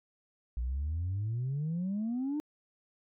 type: exponential sweep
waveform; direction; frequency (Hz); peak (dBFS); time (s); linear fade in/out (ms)
sine; up; 57.3 to 307; -29; 0.57-2.4; 0
effects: tanh soft clip ceiling -28 dBFS